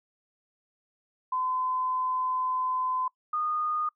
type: tone pair in turn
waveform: sine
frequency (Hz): 1021 / 1228.6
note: C6 / D#6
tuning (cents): -43 / -22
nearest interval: minor third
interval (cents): 321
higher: second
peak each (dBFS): -26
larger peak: neither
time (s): 1.32-3.08 / 3.33-3.89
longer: first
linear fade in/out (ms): 5
effects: noise-tail reverb RT60 0.1 s tail -22 dB re dry